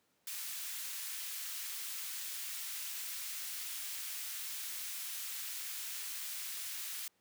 white high-pass noise, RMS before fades -42 dBFS, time 0.27-7.08 s, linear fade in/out 2 ms, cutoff 1700 Hz, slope 12 dB/octave, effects pink hiss -75 dBFS RMS until 7.2 s + high-pass 150 Hz 12 dB/octave

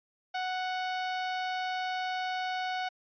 sawtooth tone, 740 Hz, F#5, in tune, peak -27 dBFS, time 0.34-2.89 s, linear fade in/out 10 ms, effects resampled to 11025 Hz

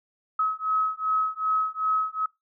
sine beating tone pair, 1279 / 1281.6 Hz, D#6 / E6, +47 / -49 cents, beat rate 2.6 Hz, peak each -26 / -26 dBFS, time 0.39-2.26 s, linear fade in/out 5 ms, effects noise-tail reverb RT60 0.2 s tail -25 dB re dry

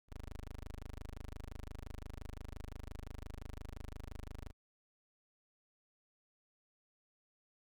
15% pulse tone, 25.78 Hz, G#0, 12 cents flat, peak -39 dBFS, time 0.08-4.53 s, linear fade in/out 50 ms, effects none

